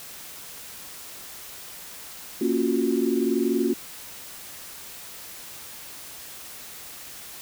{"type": "chord", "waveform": "sine", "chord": "Gb major seventh", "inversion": "first", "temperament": "equal", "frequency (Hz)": [233.1, 277.2, 349.2, 370], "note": ["Bb3", "Db4", "F4", "Gb4"], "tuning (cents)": [0, 0, 0, 0], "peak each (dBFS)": -26, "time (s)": [2.41, 3.74], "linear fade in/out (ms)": 5, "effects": ["white hiss -41 dBFS RMS until 7.41 s"]}